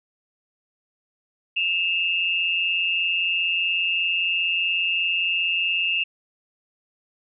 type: tone pair together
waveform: sine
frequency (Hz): 2624 / 2801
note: E7 / F7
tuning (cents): -9 / +4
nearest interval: minor second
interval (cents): 113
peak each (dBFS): -23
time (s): 1.56-6.04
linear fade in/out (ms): 10
effects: none